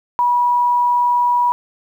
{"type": "tone", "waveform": "sine", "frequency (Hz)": 971, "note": "B5", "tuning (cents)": -30, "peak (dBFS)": -12, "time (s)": [0.19, 1.52], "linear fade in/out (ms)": 0, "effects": ["8-bit"]}